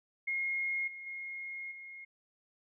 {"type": "tone with level steps", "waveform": "sine", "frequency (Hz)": 2148, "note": "C7", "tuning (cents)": 45, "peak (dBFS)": [-31, -43, -39, -45], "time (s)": [0.27, 2.05], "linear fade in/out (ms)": 10, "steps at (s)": [0.87, 1.06, 1.71], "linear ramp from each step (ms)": 10, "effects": []}